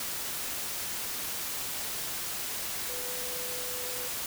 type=tone in noise; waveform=sine; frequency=497.1 Hz; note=B4; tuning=11 cents sharp; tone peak=-42 dBFS; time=2.89-4.08 s; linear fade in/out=2 ms; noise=white; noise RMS=-35 dBFS; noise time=0-4.26 s; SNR=-10 dB; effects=none